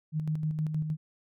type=tone with tremolo; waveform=sine; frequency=155 Hz; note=D#3; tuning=6 cents flat; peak=-26 dBFS; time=0.12-0.97 s; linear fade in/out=50 ms; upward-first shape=square; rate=6.4 Hz; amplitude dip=45%; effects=none